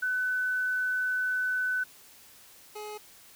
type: tone pair in turn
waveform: sine / 25% pulse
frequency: 1504 / 422 Hz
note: F#6 / G#4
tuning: +28 / +28 cents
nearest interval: octave + minor seventh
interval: 2200 cents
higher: first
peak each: -26 / -34 dBFS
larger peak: first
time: 0.02-1.84 / 2.75-2.98 s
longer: first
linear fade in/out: 10 ms
effects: white hiss -54 dBFS RMS until 3.35 s